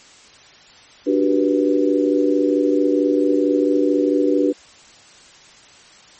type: chord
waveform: sine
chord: G major seventh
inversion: second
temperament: just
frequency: 294 / 367.5 / 392 / 490 Hz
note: D4 / F#4 / G4 / B4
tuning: +2 / -12 / 0 / -14 cents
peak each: -17 / -21 / -22 / -20 dBFS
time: 1.06-4.53 s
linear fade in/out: 20 ms
effects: white hiss -46 dBFS RMS until 6.19 s + MP3 32 kbps